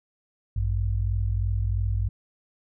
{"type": "tone pair together", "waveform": "sine", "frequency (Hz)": [55.1, 98.1], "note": ["A1", "G2"], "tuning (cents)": [3, 2], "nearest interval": "minor seventh", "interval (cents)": 999, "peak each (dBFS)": -25, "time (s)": [0.56, 2.09], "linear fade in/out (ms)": 5, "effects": []}